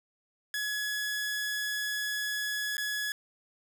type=tone with dropouts; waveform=sawtooth; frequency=1690 Hz; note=G#6; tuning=30 cents sharp; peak=-27 dBFS; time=0.54-3.12 s; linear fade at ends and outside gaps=1 ms; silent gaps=2.769-2.78 s; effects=none